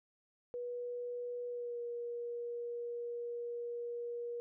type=tone with pitch glide; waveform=sine; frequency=486.3 to 476 Hz; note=B4 to A#4; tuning=-27 to +36 cents; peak=-38 dBFS; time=0.54-4.4 s; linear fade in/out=0 ms; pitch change=-37 cents; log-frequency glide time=1.48-1.8 s; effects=none